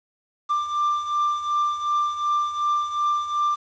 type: beating tone pair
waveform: triangle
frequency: 1183 / 1185.7 Hz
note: D6 / D6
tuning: +12 / +16 cents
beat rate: 2.7 Hz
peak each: -26 / -20 dBFS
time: 0.49-3.56 s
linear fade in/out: 20 ms
effects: resampled to 16000 Hz + 8-bit